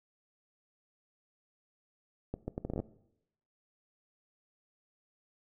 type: accelerating click train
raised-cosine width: 2 ms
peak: -22 dBFS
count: 10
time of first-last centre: 2.34-2.801 s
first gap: 140 ms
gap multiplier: 0.71
effects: noise-tail reverb RT60 0.8 s tail -18 dB re dry